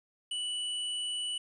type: tone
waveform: square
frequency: 2960 Hz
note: F#7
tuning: in tune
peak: -33 dBFS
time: 0.31-1.38 s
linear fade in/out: 5 ms
effects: resampled to 24000 Hz + 11-bit